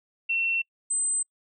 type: tone pair in turn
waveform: sine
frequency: 2710 / 8135 Hz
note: E7 / C9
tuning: +47 / -50 cents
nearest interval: octave + perfect fifth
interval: 1903 cents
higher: second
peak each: -23 / -23 dBFS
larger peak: neither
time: 0.29-0.62 / 0.9-1.23 s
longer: neither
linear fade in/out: 10 ms
effects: noise-tail reverb RT60 0.1 s tail -25 dB re dry